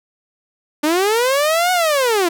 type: linear two-way sweep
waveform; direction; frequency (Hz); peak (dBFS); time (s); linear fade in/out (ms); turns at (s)
sawtooth; up then down; 290.4 to 740 to 326.3; -10; 0.83-2.29; 10; 1.72
effects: none